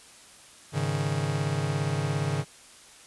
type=chord; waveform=45% pulse; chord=Ab suspended fourth; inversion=none; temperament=just; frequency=103.83 / 138.43 / 155.74 Hz; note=Ab2 / Db3 / Eb3; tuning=0 / -2 / +2 cents; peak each=-33 / -29 / -30 dBFS; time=0.72-2.45 s; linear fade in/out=50 ms; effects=white hiss -51 dBFS RMS until 3.06 s + resampled to 24000 Hz